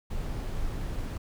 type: noise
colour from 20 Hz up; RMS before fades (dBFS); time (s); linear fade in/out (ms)
brown; -32; 0.1-1.18; 10
effects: none